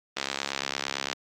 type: click train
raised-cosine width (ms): 0.2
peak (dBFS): -10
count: 67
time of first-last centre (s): 0.17-1.129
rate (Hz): 68.8
effects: high-pass 200 Hz 12 dB/octave + Opus 24 kbps

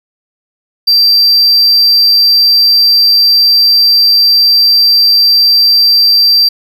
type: tone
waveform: triangle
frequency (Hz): 4699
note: D8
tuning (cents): 0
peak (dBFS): -3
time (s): 0.87-6.49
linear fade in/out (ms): 10
effects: none

